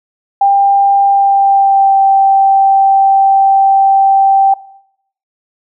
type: tone with pitch glide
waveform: sine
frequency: 795 to 781.3 Hz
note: G5 to G5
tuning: +24 to -6 cents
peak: -5 dBFS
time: 0.41-4.54 s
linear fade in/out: 5 ms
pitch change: -30 cents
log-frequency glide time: 1.07-1.99 s
effects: noise-tail reverb RT60 0.7 s tail -17 dB re dry